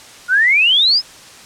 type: exponential sweep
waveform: sine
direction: up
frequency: 1413 to 5274 Hz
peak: -9 dBFS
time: 0.28-1.02 s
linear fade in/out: 50 ms
effects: white hiss -39 dBFS RMS until 1.45 s + low-pass 8000 Hz 12 dB/octave